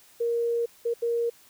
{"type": "tone bursts at uneven times", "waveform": "sine", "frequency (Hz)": 468.9, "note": "A#4", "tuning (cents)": 10, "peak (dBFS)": -23, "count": 3, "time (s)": [[0.2, 0.66], [0.85, 0.94], [1.02, 1.3]], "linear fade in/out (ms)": 10, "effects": ["white hiss -56 dBFS RMS until 1.49 s"]}